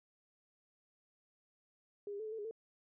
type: tone with pitch steps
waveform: sine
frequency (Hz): 408.6 / 403.4 / 437.3 / 431.1 / 447 / 412.3 / 448.7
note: G#4 / G4 / A4 / A4 / A4 / G#4 / A4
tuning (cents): -28 / +50 / -11 / -35 / +27 / -13 / +34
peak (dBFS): -40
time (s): 2.07-2.511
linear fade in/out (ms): 2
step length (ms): 63
effects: none